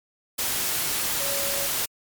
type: tone in noise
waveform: sine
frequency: 559 Hz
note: C#5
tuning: 14 cents sharp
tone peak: -32 dBFS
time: 1.2-1.67 s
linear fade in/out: 10 ms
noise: white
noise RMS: -26 dBFS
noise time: 0.38-1.86 s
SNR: -9 dB
effects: MP3 96 kbps